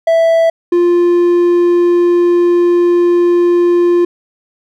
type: tone pair in turn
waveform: triangle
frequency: 659.3 / 349.3 Hz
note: E5 / F4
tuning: 0 / 0 cents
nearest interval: major seventh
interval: 1100 cents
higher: first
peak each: -5 dBFS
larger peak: neither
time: 0.07-0.5 / 0.72-4.05 s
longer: second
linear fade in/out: 5 ms
effects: none